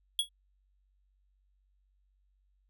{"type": "tone with exponential decay", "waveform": "square", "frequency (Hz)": 3343, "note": "G#7", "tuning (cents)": 11, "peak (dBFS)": -23, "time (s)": [0.19, 0.29], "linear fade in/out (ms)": 2, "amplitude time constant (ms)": 21, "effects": ["added 48 Hz sine -68 dBFS peak until 2.69 s"]}